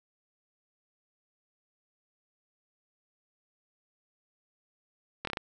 slowing click train, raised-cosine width 0.3 ms, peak -17 dBFS, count 5, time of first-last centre 5.25-5.372 s, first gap 23 ms, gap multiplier 1.19, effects none

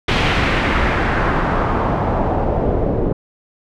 pink noise with low-pass filter sweep, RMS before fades -17 dBFS, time 0.08-3.13 s, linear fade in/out 5 ms, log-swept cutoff 3100 to 460 Hz, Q 1.5, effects none

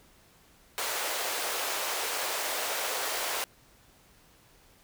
pink high-pass noise, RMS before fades -32 dBFS, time 0.78-3.44 s, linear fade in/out 0 ms, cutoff 470 Hz, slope 24 dB/octave, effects pink hiss -60 dBFS RMS until 4.83 s

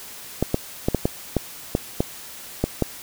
clicks, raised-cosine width 2 ms, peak -5 dBFS, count 10, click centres 0.426 / 0.544 / 0.885 / 0.947 / 1.055 / 1.367 / 1.751 / 2.005 / 2.64 / 2.823 s, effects white hiss -39 dBFS RMS until 3.02 s

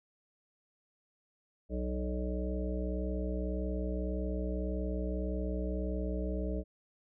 harmonic tone with a mistuned harmonic, 61.74 Hz, B1, in tune, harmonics 1 / 3 / 5 / 7 / 9 / 10, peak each -34 / -39 / -41 / -42 / -44 / -44 dBFS, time 1.69-6.64 s, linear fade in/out 50 ms, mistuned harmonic 3, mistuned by +17 cents, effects none

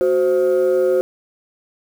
sine tone pair together, 370 / 523.8 Hz, F#4 / C5, 0 / +2 cents, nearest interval tritone, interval 602 cents, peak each -14 dBFS, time 0.01-1.01 s, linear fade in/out 0 ms, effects tanh soft clip ceiling -10 dBFS + 7-bit

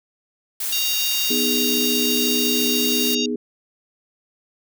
blue noise, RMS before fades -25 dBFS, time 0.6-3.15 s, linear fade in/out 5 ms
harmonic tone, 932.3 Hz, A#5, in tune, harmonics 3 / 4 / 5 / 6 / 7, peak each -26 / -25 / -29 / -32 / -31 dBFS, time 0.72-3.26 s, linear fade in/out 5 ms
sine chord, G# minor, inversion first, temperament equal with one note detuned, 245.1 / 311.1 / 415.3 Hz, B3 / D#4 / G#4, -13 / 0 / 0 cents, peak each -24 / -28 / -26 dBFS, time 1.3-3.36 s, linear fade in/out 5 ms
effects none

